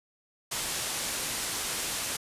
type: low-pass noise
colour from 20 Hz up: white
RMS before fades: -33 dBFS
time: 0.51-2.17 s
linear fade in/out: 10 ms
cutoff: 11000 Hz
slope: 24 dB/octave
effects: resampled to 32000 Hz